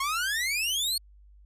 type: exponential sweep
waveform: sawtooth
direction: up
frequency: 1063 to 4435 Hz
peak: -23 dBFS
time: 0-0.98 s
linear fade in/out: 5 ms
effects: added 50 Hz sine -51 dBFS peak until 1.45 s + resampled to 32000 Hz